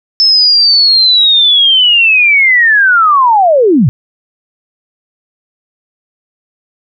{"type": "linear sweep", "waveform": "sine", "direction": "down", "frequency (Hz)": [5274, 103.83], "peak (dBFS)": -4, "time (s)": [0.2, 3.89], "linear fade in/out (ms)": 0, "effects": []}